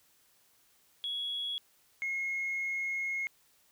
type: tone pair in turn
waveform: sine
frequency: 3347 / 2160 Hz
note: G#7 / C#7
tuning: +13 / -45 cents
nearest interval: minor sixth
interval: 758 cents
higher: first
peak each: -32 / -30 dBFS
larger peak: second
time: 1.04-1.58 / 2.02-3.27 s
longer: second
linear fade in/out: 0 ms
effects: tanh soft clip ceiling -28 dBFS + white hiss -67 dBFS RMS until 3.71 s